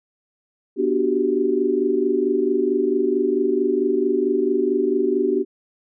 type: chord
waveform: sine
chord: G major seventh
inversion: first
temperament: just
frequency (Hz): 245 / 294 / 367.5 / 392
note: B3 / D4 / F#4 / G4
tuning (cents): -14 / +2 / -12 / 0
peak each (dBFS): -26 / -24 / -21 / -21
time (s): 0.76-5.45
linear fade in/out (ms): 50
effects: none